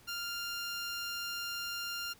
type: tone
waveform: 15% pulse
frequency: 1396.9 Hz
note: F6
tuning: in tune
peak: -30 dBFS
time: 0.07-2.14 s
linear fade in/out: 20 ms
effects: pink hiss -61 dBFS RMS until 2.19 s